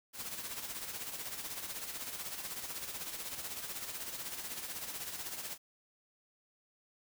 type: noise with tremolo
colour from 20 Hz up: white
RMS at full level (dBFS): -40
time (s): 0.13-5.58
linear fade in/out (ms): 50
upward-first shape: sine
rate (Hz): 16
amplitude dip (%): 55
effects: none